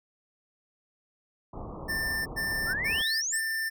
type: low-pass noise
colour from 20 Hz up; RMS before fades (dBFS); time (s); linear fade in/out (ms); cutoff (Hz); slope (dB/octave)
pink; -39; 1.53-3.02; 5; 1200; 96
type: tone bursts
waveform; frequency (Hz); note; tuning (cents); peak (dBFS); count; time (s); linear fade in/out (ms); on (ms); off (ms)
square; 1787; A6; +26; -29; 4; 1.88-3.7; 20; 380; 100
type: exponential sweep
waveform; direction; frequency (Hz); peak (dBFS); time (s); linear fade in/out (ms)
sine; up; 1311 to 9400; -28; 2.66-3.42; 50
effects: none